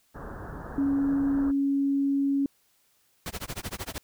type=low-pass noise; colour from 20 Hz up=pink; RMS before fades=-39 dBFS; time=0.14-1.52 s; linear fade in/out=20 ms; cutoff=1700 Hz; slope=96 dB/octave
type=tone; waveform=sine; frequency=277.8 Hz; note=C#4; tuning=4 cents sharp; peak=-22 dBFS; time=0.78-2.46 s; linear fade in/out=2 ms
type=noise with tremolo; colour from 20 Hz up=pink; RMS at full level=-33 dBFS; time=3.26-3.98 s; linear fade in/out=0 ms; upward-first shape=sine; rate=13 Hz; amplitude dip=100%
effects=white hiss -67 dBFS RMS until 4.03 s